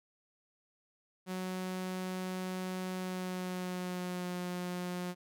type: tone with pitch glide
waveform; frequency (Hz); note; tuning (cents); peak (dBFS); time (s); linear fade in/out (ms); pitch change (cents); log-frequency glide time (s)
sawtooth; 185 to 179.01; F#3 to F3; 0 to +43; -32; 1.26-5.15; 50; -57; 2.94-4.37
effects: none